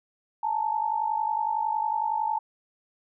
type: tone pair together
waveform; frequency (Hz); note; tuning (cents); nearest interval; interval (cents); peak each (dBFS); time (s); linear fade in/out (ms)
sine; 856 / 906.9; A5 / A#5; -48 / -48; minor second; 100; -27; 0.43-2.39; 5
effects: none